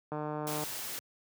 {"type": "click train", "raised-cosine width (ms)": 1, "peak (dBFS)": -23, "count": 79, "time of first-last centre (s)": [0.12, 0.637], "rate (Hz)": 151}
{"type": "noise", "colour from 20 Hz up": "white", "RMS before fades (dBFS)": -39, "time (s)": [0.47, 0.99], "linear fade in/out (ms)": 0}
{"effects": ["high-pass 100 Hz 12 dB/octave"]}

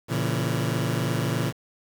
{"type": "chord", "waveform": "sawtooth", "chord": "A# diminished", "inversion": "none", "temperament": "just", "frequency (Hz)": [116.54, 139.85, 167.82], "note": ["A#2", "C#3", "E3"], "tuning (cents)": [0, 16, 31], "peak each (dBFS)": [-23, -24, -25], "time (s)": [0.08, 1.53], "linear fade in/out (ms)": 50, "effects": ["7-bit"]}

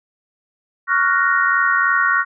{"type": "chord", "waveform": "sine", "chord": "Gb major seventh", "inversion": "second", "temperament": "equal with one note detuned", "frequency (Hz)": [1115.8, 1396.9, 1480, 1864.7], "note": ["Db6", "F6", "Gb6", "Bb6"], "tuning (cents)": [11, 0, 0, 0], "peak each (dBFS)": -19, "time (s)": [0.87, 2.25], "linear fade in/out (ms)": 50, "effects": []}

